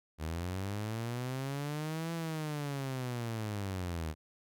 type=linear two-way sweep; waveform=sawtooth; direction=up then down; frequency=75.7 to 167.8 to 75.7 Hz; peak=-31 dBFS; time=0.18-4.15 s; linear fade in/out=50 ms; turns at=2.13 s; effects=none